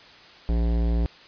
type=tone with hard clipping; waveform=sine; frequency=57.5 Hz; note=A#1; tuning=23 cents flat; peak=-22 dBFS; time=0.49-1.06 s; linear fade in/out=0 ms; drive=17 dB; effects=white hiss -48 dBFS RMS until 1.27 s + resampled to 11025 Hz